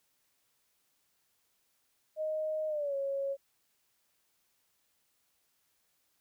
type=tone with pitch glide; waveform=sine; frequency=622.3 to 551.2 Hz; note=D#5 to C#5; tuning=0 to -10 cents; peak=-31 dBFS; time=2.16-3.37 s; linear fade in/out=50 ms; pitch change=-210 cents; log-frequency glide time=2.68-2.95 s; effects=white hiss -75 dBFS RMS until 6.2 s